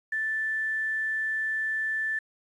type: tone with quantisation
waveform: sine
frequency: 1760 Hz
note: A6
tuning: in tune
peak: -26 dBFS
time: 0.12-2.19 s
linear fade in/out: 5 ms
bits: 9
effects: resampled to 22050 Hz